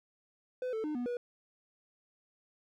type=tone with pitch steps; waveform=triangle; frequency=505 / 441.4 / 303.6 / 244.3 / 485 Hz; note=B4 / A4 / D#4 / B3 / B4; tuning=+39 / +5 / -42 / -19 / -31 cents; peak=-31 dBFS; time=0.62-1.17 s; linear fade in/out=2 ms; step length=110 ms; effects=none